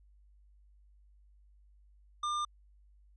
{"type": "tone with hard clipping", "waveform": "sine", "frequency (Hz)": 1200, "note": "D6", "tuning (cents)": 37, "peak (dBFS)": -33, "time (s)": [2.23, 2.45], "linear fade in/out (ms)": 5, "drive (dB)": 13, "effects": ["added 50 Hz sine -59 dBFS peak until 3.16 s", "resampled to 22050 Hz"]}